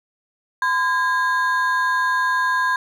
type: ring-modulated tone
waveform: triangle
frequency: 1324 Hz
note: E6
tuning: 7 cents sharp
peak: -12 dBFS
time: 0.62-2.76 s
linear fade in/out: 2 ms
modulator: 305 Hz
effects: none